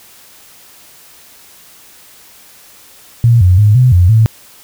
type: tone with pitch steps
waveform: sine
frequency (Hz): 117.5 / 90.9 / 104.9 / 126.5 / 88.9 / 111.4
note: A#2 / F#2 / G#2 / B2 / F2 / A2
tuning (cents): +14 / -30 / +18 / +42 / +31 / +22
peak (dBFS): -4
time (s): 3.24-4.26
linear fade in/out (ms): 0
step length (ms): 170
effects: white hiss -41 dBFS RMS until 4.63 s